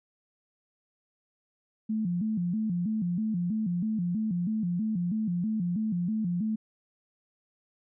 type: tone with vibrato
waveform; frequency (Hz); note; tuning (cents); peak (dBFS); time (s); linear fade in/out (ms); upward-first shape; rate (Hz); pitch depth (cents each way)
sine; 195.4; G3; -5; -26; 1.89-6.56; 10; square; 3.1; 190
effects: none